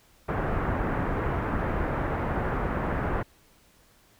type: low-pass noise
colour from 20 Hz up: pink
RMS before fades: -28 dBFS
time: 0.28-3.23 s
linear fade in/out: 10 ms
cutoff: 1700 Hz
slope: 24 dB/octave
effects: pink hiss -60 dBFS RMS until 4.19 s